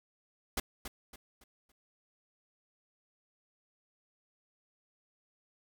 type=noise with echo; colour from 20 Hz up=pink; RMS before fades=-32 dBFS; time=0.57-0.6 s; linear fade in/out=5 ms; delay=280 ms; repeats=4; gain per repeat=-9 dB; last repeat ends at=1.72 s; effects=none